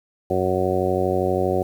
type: harmonic tone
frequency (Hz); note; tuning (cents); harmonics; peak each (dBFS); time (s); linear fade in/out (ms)
92.5; F#2; 0; 1 / 2 / 3 / 4 / 5 / 6 / 7 / 8; -28 / -29 / -30 / -23 / -27 / -25 / -31 / -27; 0.3-1.63; 5
effects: 8-bit